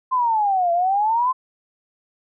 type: exponential two-way sweep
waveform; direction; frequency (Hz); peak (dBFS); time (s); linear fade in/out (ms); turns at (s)
sine; down then up; 1046.5 to 676 to 1046.5; -16; 0.11-1.33; 20; 0.72
effects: none